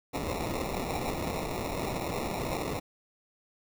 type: noise with sample-and-hold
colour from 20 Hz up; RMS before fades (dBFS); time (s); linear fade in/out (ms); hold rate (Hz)
white; -33; 0.13-2.8; 20; 1575
effects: none